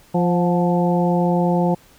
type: harmonic tone with a mistuned harmonic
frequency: 174.61 Hz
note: F3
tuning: in tune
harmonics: 1 / 2 / 3 / 4 / 5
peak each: -17 / -23 / -23 / -25 / -25 dBFS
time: 0.14-1.75 s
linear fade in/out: 10 ms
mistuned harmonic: 4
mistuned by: +46 cents
effects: pink hiss -51 dBFS RMS until 1.98 s